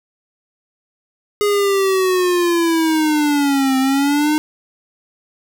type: linear two-way sweep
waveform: square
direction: down then up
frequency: 415.3 to 261.6 to 307.5 Hz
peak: -14 dBFS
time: 1.41-4.38 s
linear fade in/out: 0 ms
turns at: 3.78 s
effects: none